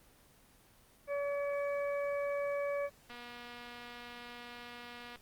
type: harmonic tone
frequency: 569 Hz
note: C#5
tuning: 45 cents sharp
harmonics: 1 / 2 / 3 / 4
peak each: -33 / -44 / -48 / -46 dBFS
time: 1.07-2.9 s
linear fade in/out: 50 ms
type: click train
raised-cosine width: 0.3 ms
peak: -33 dBFS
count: 497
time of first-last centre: 3.1-5.158 s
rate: 241 Hz
effects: pink hiss -63 dBFS RMS until 5.21 s + Opus 24 kbps